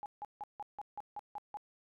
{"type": "tone bursts", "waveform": "sine", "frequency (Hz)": 830.6, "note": "G#5", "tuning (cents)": 0, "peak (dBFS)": -39, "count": 9, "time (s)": [0.03, 1.571], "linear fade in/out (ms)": 0, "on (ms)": 29, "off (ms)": 160, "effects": []}